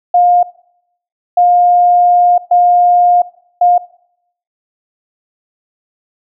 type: tone bursts at uneven times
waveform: sine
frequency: 709 Hz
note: F5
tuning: 26 cents sharp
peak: -5 dBFS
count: 4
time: 0.14-0.43 / 1.37-2.38 / 2.51-3.22 / 3.61-3.78 s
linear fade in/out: 5 ms
effects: noise-tail reverb RT60 0.7 s tail -20 dB re dry